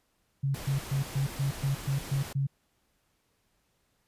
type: tone bursts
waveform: sine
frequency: 137.6 Hz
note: C#3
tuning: 12 cents flat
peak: -25 dBFS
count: 9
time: 0.43-2.47 s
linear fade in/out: 10 ms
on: 120 ms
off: 120 ms
type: noise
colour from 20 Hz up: pink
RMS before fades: -41 dBFS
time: 0.54-2.33 s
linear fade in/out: 5 ms
effects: pink hiss -73 dBFS RMS until 4.07 s + resampled to 32000 Hz